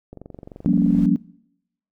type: click train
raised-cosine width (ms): 2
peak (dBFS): -24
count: 21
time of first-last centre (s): 0.13-0.992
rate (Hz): 23.2
type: noise with exponential growth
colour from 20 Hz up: brown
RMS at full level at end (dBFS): -32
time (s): 0.32-1.06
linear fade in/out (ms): 2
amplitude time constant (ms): 160
type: chord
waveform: sine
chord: G half-diminished seventh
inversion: third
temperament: equal with one note detuned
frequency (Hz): 174.61 / 196 / 233.1 / 281.7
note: F3 / G3 / Bb3 / Db4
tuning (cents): 0 / 0 / 0 / +28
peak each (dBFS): -20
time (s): 0.66-1.16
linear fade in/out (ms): 0
effects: noise-tail reverb RT60 0.8 s tail -23 dB re dry